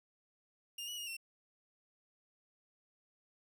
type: tone with pitch steps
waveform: sawtooth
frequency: 2815 / 2932 / 2856 / 2711 Hz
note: F7 / F#7 / F7 / E7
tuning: +13 / -16 / +38 / +48 cents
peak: -38 dBFS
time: 0.78-1.168 s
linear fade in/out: 5 ms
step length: 97 ms
effects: none